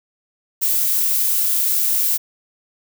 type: noise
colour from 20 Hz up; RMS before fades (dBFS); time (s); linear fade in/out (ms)
violet; -18; 0.61-2.18; 20
effects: none